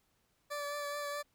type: tone with vibrato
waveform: 20% pulse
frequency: 580 Hz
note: D5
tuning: 22 cents flat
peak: -32 dBFS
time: 0.5-1.23 s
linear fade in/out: 20 ms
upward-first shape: triangle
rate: 4.7 Hz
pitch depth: 21 cents each way
effects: pink hiss -75 dBFS RMS until 1.34 s